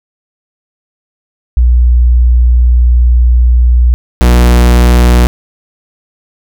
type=tone pair in turn; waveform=sine / 45% pulse; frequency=60.5 / 60.5 Hz; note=B1 / B1; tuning=-35 / -35 cents; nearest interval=unison; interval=0 cents; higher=neither; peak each=-3 dBFS; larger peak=neither; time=1.57-3.94 / 4.21-5.27 s; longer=first; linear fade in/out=0 ms; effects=none